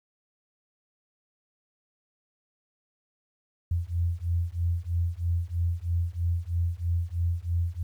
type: beating tone pair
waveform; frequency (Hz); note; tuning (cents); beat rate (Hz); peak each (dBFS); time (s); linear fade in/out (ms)
sine; 84.3 / 87.4; E2 / F2; +39 / +2; 3.1; -28; 3.71-7.83; 5
effects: 10-bit